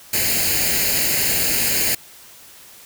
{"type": "noise with comb filter", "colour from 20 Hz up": "white", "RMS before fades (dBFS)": -19, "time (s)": [0.13, 1.95], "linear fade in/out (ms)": 5, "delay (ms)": 0.43, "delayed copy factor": 0.7, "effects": ["white hiss -44 dBFS RMS until 2.85 s"]}